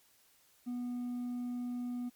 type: tone with hard clipping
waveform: sine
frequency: 244.8 Hz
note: B3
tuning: 15 cents flat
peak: -36 dBFS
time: 0.66-2.1 s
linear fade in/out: 20 ms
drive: 2 dB
effects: white hiss -67 dBFS RMS until 2.15 s + MP3 96 kbps